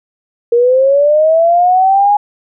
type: linear sweep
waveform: sine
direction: up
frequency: 465.7 to 832 Hz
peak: -6 dBFS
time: 0.52-2.17 s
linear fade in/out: 5 ms
effects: none